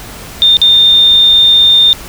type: tone with dropouts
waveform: sine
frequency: 3624 Hz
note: A#7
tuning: 50 cents flat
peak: -3 dBFS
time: 0.42-1.93 s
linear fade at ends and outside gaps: 0 ms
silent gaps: 0.569-0.616 s
effects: added 50 Hz sine -35 dBFS peak until 2.08 s + pink hiss -29 dBFS RMS until 2.08 s